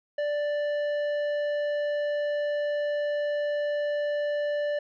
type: tone with tanh clipping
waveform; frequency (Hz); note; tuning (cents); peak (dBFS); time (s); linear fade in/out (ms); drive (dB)
sine; 587.3; D5; 0; -27; 0.18-4.79; 5; 10
effects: none